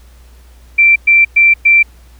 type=tone bursts; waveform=sine; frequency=2349 Hz; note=D7; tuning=in tune; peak=-4 dBFS; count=4; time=0.78-1.83 s; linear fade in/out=10 ms; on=180 ms; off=110 ms; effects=added 60 Hz sine -38 dBFS peak until 2.19 s + pink hiss -49 dBFS RMS until 2.19 s